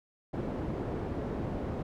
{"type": "low-pass noise", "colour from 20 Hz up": "white", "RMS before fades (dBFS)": -35, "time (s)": [0.33, 1.83], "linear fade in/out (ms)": 10, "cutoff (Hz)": 390, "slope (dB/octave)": 12, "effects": []}